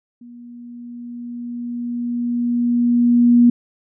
sine tone with level ramp, 240 Hz, B3, 49 cents flat, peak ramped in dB -37 to -7 dBFS, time 0.21-3.5 s, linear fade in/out 5 ms, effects none

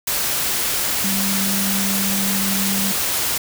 sine tone in noise, 196 Hz, G3, in tune, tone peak -22 dBFS, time 1.04-2.92 s, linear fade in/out 5 ms, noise white, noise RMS -21 dBFS, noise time 0.07-3.38 s, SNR -4 dB, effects none

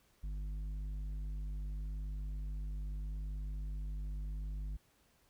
triangle tone with tanh clipping, 50.4 Hz, G1, 49 cents sharp, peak -39 dBFS, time 0.23-4.77 s, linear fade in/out 10 ms, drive 12 dB, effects pink hiss -71 dBFS RMS until 5.29 s

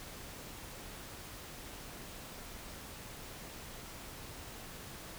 silence, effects pink hiss -48 dBFS RMS until 5.18 s

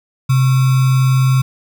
sine tone with sample-and-hold, 130.81 Hz, C3, in tune, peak -9 dBFS, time 0.29-1.42 s, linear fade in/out 10 ms, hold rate 1225 Hz, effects none

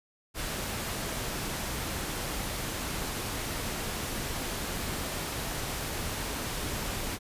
pink noise, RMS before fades -34 dBFS, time 0.34-7.19 s, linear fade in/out 50 ms, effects resampled to 32000 Hz

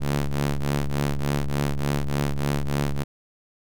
sawtooth ring-modulated tone, 71.7 Hz, D2, 41 cents flat, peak -15 dBFS, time 0-3.04 s, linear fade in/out 20 ms, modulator 70 Hz, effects none

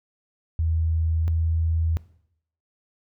sine tone pair in turn, 81 / 81.56 Hz, E2 / E2, -30 / -18 cents, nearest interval unison, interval 12 cents, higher second, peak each -20 dBFS, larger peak neither, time 0.59-1.28 / 1.28-1.97 s, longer neither, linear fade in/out 0 ms, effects noise-tail reverb RT60 0.7 s tail -19 dB re dry

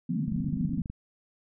pink band-pass noise, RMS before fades -30 dBFS, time 0.09-0.82 s, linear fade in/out 5 ms, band 140 to 270 Hz, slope 96 dB/octave
click train, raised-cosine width 5 ms, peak -25 dBFS, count 16, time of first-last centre 0.28-0.9 s, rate 24.2 Hz
effects none

